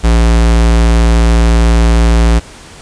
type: tone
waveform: square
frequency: 57.1 Hz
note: A#1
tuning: 35 cents flat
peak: -6 dBFS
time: 0.03-2.4 s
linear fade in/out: 20 ms
effects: pink hiss -34 dBFS RMS until 2.81 s + resampled to 22050 Hz